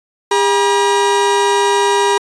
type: tone pair together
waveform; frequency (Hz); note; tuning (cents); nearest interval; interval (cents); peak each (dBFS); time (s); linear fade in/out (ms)
40% pulse; 403.6 / 960; G#4 / B5; -49 / -49; octave + minor third; 1500; -13; 0.31-2.18; 5
effects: resampled to 22050 Hz

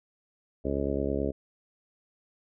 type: harmonic tone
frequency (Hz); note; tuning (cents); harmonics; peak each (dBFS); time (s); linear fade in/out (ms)
69.3; C#2; 0; 1 / 2 / 3 / 4 / 5 / 6 / 7 / 8 / 9; -34 / -38 / -36 / -33 / -36 / -33 / -38 / -36 / -38; 0.64-1.32; 20
effects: none

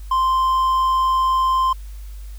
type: tone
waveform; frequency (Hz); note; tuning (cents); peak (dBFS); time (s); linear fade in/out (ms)
triangle; 1044; C6; -4; -13; 0.11-1.73; 5
effects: added 50 Hz sine -31 dBFS peak until 2.38 s + white hiss -51 dBFS RMS until 2.38 s

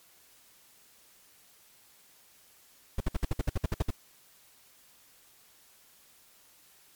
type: noise bursts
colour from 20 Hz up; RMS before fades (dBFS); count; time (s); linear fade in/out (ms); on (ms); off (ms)
brown; -26; 12; 2.98-3.906; 5; 24; 58
effects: white hiss -60 dBFS RMS until 6.95 s + MP3 96 kbps

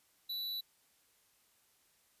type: tone with amplitude modulation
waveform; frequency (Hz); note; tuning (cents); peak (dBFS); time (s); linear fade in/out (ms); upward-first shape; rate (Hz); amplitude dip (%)
square; 3951; B7; 0; -36; 0.29-0.61; 10; sine; 264; 35
effects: white hiss -71 dBFS RMS until 2.2 s + resampled to 32000 Hz

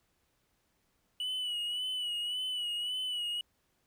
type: tone with vibrato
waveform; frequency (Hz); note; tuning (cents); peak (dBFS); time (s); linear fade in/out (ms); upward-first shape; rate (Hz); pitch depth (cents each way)
triangle; 2949; F#7; -6; -31; 1.2-3.41; 2; sine; 1.8; 49
effects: pink hiss -75 dBFS RMS until 3.86 s

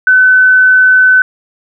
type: tone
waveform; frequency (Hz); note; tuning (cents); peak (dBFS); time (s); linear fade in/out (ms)
sine; 1512; F#6; +37; -3; 0.07-1.22; 2
effects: none

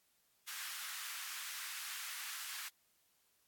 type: high-pass noise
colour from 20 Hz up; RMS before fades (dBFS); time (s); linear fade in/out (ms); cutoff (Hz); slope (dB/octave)
pink; -45; 0.47-2.69; 10; 1300; 24
effects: white hiss -75 dBFS RMS until 3.47 s + AAC 64 kbps

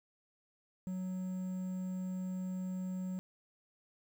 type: tone with quantisation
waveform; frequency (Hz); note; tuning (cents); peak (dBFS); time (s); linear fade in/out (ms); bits
triangle; 185; F#3; 0; -34; 0.87-3.19; 0; 10
effects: none

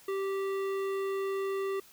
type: tone with hard clipping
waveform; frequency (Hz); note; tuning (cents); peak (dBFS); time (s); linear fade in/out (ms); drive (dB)
triangle; 390; G4; -9; -32; 0.08-1.8; 5; 17
effects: white hiss -57 dBFS RMS until 1.92 s

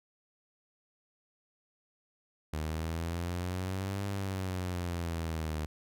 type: exponential two-way sweep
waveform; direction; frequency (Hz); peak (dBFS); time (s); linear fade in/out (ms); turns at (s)
sawtooth; up then down; 76.3 to 100.2 to 76.3; -29; 2.53-5.66; 5; 4.06
effects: none

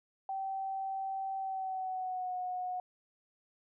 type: tone with pitch glide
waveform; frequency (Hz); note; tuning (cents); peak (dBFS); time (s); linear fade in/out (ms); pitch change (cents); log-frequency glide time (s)
sine; 773 to 730; G5 to F#5; -24 to -24; -34; 0.29-2.8; 2; -100; 1.38-2.35
effects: none

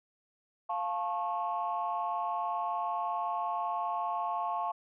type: chord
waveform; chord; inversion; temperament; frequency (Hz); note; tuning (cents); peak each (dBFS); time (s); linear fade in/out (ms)
sine; F augmented; none; just; 698.5 / 873.1 / 1091.3; F5 / A5 / C#6; 0 / -14 / -27; -34; 0.69-4.72; 10
effects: tanh soft clip ceiling -23 dBFS

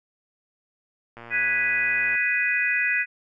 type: click train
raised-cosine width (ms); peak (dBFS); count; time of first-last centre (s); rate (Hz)
0.5; -26; 116; 1.17-2.153; 117
type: chord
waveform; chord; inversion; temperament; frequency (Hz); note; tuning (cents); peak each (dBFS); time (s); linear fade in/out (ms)
sine; G# minor seventh; third; equal; 1480 / 1661.2 / 1975.5 / 2489; F#6 / G#6 / B6 / D#7; 0 / 0 / 0 / 0; -30 / -27 / -24 / -25; 1.3-3.06; 50
effects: none

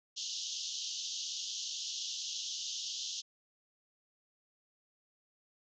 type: band-pass noise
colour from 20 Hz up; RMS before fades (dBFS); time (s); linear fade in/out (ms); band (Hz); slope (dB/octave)
white; -40; 0.16-3.22; 20; 2900 to 6700; 96
effects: none

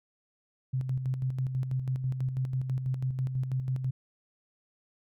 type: tone with tremolo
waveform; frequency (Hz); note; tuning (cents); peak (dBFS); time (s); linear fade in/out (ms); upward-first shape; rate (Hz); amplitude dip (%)
sine; 130; C3; -11; -26; 0.73-3.91; 10; square; 6.1; 50
effects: none

